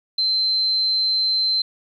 sine tone, 4100 Hz, C8, 36 cents flat, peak -17 dBFS, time 0.18-1.62 s, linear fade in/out 5 ms, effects 9-bit

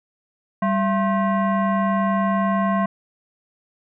sine tone with frequency modulation, 196 Hz, G3, in tune, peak -17 dBFS, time 0.62-2.86 s, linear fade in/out 5 ms, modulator 871 Hz, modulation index 1.1, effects none

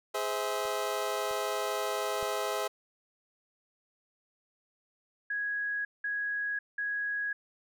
25% pulse chord, Ab augmented, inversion none, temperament just, 415.3 / 519.1 / 648.9 Hz, Ab4 / C5 / E5, 0 / -14 / -27 cents, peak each -31 / -32 / -31 dBFS, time 0.14-2.68 s, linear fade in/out 10 ms
clicks, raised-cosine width 5 ms, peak -45 / -44 / -35 dBFS, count 3, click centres 0.654 / 1.311 / 2.228 s
sine tone bursts, 1661.2 Hz, G#6, in tune, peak -30 dBFS, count 3, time 5.3-7.33 s, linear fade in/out 5 ms, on 550 ms, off 190 ms
effects none

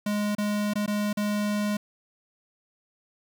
square tone with dropouts, 207.7 Hz, G#3, in tune, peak -25 dBFS, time 0.06-1.77 s, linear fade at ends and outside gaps 5 ms, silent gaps 0.351-0.382 / 0.736-0.755 / 0.862-0.877 / 1.13-1.171 s, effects 9-bit

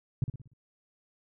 sine tone with echo, 128.9 Hz, C3, 26 cents flat, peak -22 dBFS, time 0.22-0.24 s, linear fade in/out 2 ms, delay 59 ms, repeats 5, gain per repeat -7 dB, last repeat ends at 0.535 s, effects none

